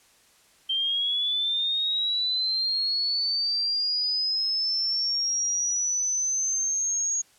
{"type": "linear sweep", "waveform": "sine", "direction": "up", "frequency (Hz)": [3136, 6650], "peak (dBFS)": -23, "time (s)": [0.69, 7.22], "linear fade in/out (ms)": 10, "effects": ["white hiss -59 dBFS RMS until 7.38 s", "low-pass 10000 Hz 12 dB/octave"]}